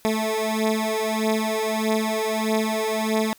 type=beating tone pair; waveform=15% pulse; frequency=218 / 219.6 Hz; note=A3 / A3; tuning=-16 / -3 cents; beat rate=1.6 Hz; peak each=-18 dBFS; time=0.05-3.33 s; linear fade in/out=0 ms; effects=white hiss -55 dBFS RMS until 3.38 s